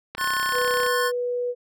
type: click train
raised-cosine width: 0.3 ms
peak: -16 dBFS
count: 24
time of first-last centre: 0.15-0.864 s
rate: 32.2 Hz
type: chord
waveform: square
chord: F# diminished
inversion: second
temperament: equal with one note detuned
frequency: 1066.6 / 1480 / 1760 Hz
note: C6 / F#6 / A6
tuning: +33 / 0 / 0 cents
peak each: -26 / -28 / -29 dBFS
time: 0.17-1.12 s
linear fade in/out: 50 ms
type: tone with pitch glide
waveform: sine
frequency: 493.9 to 489.4 Hz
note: B4 to B4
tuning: 0 to -16 cents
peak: -23 dBFS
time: 0.52-1.55 s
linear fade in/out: 50 ms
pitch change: -16 cents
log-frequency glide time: 0.64-1.19 s
effects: none